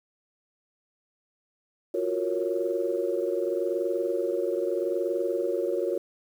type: chord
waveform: sine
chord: Gb major seventh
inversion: third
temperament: equal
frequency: 349.2 / 370 / 466.2 / 554.4 Hz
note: F4 / Gb4 / Bb4 / Db5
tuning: 0 / 0 / 0 / 0 cents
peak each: -30 dBFS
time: 1.94-5.98 s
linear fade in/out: 5 ms
effects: tanh soft clip ceiling -14 dBFS + 9-bit